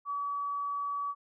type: tone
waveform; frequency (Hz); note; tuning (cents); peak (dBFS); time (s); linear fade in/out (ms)
sine; 1141; C#6; +50; -31; 0.05-1.15; 50
effects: none